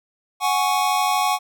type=chord; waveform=square; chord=F# suspended second; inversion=none; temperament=just; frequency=740 / 832.5 / 1110 Hz; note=F#5 / G#5 / C#6; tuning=0 / +4 / +2 cents; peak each=-23 dBFS; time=0.4-1.39 s; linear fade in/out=50 ms; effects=none